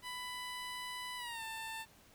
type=tone with pitch glide; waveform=15% pulse; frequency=995 to 891.6 Hz; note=B5 to A5; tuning=+13 to +23 cents; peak=-35 dBFS; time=0.02-1.86 s; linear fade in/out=50 ms; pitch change=-190 cents; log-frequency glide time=1.17-1.43 s; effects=pink hiss -63 dBFS RMS until 2.14 s